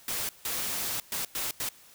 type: noise bursts at uneven times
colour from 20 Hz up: white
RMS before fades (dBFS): -32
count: 5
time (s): 0.08-0.29 / 0.45-1 / 1.12-1.25 / 1.35-1.51 / 1.6-1.69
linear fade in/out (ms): 2
effects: white hiss -55 dBFS RMS until 1.94 s